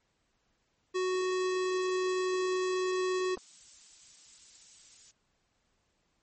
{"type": "tone", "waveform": "square", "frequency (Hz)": 370, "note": "F#4", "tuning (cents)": 0, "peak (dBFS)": -29, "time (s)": [0.94, 3.36], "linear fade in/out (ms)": 20}
{"type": "noise", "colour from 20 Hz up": "violet", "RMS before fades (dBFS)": -46, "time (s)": [1.71, 5.11], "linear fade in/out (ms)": 2}
{"type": "clicks", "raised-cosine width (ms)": 1, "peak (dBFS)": -31, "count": 2, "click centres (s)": [3.372, 3.376]}
{"effects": ["pink hiss -75 dBFS RMS until 6.22 s", "MP3 32 kbps"]}